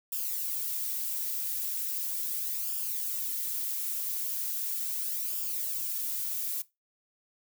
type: noise with flanger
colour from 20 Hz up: violet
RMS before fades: -33 dBFS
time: 0.12-6.62 s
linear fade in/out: 5 ms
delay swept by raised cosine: 0.49 to 3.99 ms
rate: 0.38 Hz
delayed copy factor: -0.6
effects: noise-tail reverb RT60 0.2 s tail -18 dB re dry